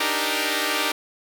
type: chord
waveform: 5% pulse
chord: Eb major seventh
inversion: third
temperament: equal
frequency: 293.7 / 311.1 / 392 / 466.2 Hz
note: D4 / Eb4 / G4 / Bb4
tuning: 0 / 0 / 0 / 0 cents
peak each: -16 dBFS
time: 0-0.92 s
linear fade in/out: 5 ms
effects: none